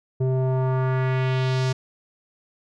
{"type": "tone with low-pass filter sweep", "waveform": "square", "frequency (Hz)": 130, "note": "C3", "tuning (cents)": -11, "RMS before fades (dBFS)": -22, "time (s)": [0.2, 1.73], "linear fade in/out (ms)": 10, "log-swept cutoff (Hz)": [440, 6100], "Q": 1.5, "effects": []}